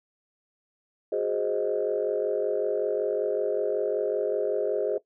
sine chord, Ab dominant seventh, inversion third, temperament equal, 370 / 415.3 / 523.3 / 622.3 Hz, Gb4 / Ab4 / C5 / Eb5, 0 / 0 / 0 / 0 cents, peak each -31 / -27 / -30 / -30 dBFS, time 1.12-4.98 s, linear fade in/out 5 ms, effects noise-tail reverb RT60 0.1 s tail -17 dB re dry + tanh soft clip ceiling -15 dBFS

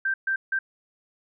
sine tone bursts at uneven times, 1568 Hz, G6, in tune, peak -22 dBFS, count 3, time 0.05-0.14 / 0.27-0.36 / 0.52-0.59 s, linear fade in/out 5 ms, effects none

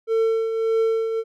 triangle tone with tremolo, 450 Hz, A4, 39 cents sharp, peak -14 dBFS, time 0.07-1.24 s, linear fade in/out 50 ms, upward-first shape triangle, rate 1.7 Hz, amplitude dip 55%, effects none

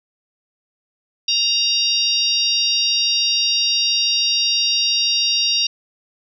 harmonic tone with a mistuned harmonic, 933 Hz, A#5, 1 cent sharp, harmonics 3 / 4 / 5 / 6, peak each -21 / -21 / -21 / -21 dBFS, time 1.28-5.67 s, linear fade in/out 5 ms, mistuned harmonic 5, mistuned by +19 cents, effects none

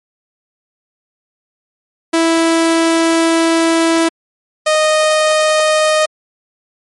sawtooth tone pair in turn, 329.3 / 619.1 Hz, E4 / D#5, -2 / -9 cents, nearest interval major seventh, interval 1093 cents, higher second, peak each -6 dBFS, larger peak neither, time 2.13-4.09 / 4.66-6.06 s, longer first, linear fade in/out 10 ms, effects MP3 48 kbps

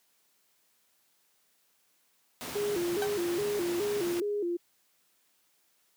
pink noise, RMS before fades -38 dBFS, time 2.41-4.2 s, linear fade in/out 0 ms
sine tone with vibrato, 378.2 Hz, F#4, 38 cents sharp, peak -28 dBFS, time 2.55-4.57 s, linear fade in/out 10 ms, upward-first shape square, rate 2.4 Hz, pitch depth 150 cents each way
30% pulse tone with exponential decay, 774 Hz, G5, 22 cents flat, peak -25 dBFS, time 3.02-3.14 s, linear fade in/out 2 ms, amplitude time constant 24 ms
effects white hiss -70 dBFS RMS until 5.96 s + high-pass 150 Hz 12 dB/octave

